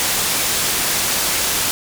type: low-pass noise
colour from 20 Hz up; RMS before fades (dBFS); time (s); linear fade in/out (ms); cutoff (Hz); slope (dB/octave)
white; -19; 0-1.71; 0; 12000; 12
effects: none